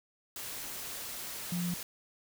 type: tone in noise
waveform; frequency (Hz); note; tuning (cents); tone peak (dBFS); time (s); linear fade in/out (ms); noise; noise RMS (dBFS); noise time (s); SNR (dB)
sine; 175.5; F3; +9; -31; 1.52-1.74; 2; white; -41; 0.36-1.83; +7
effects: none